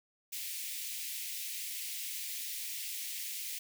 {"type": "high-pass noise", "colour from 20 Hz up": "white", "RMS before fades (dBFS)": -40, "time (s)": [0.32, 3.59], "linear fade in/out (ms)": 10, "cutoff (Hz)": 2000, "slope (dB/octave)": 48, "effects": []}